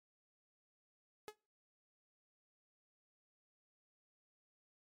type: tone with exponential decay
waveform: sawtooth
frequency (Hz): 423.9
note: G#4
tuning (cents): +35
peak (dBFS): -38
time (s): 1.28-1.36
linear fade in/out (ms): 0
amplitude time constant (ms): 16
effects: noise-tail reverb RT60 0.4 s tail -25 dB re dry + MP3 64 kbps